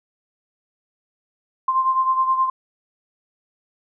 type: beating tone pair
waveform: sine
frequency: 1046.5 / 1056 Hz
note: C6 / C6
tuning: 0 / +16 cents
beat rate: 9.5 Hz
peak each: -17 / -24 dBFS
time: 1.68-2.5 s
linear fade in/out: 5 ms
effects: none